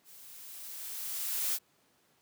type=noise with level ramp; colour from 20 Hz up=blue; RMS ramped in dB=-54 to -30 dBFS; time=0.04-1.59 s; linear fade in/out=50 ms; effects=pink hiss -69 dBFS RMS until 2.21 s + high-pass 150 Hz 12 dB/octave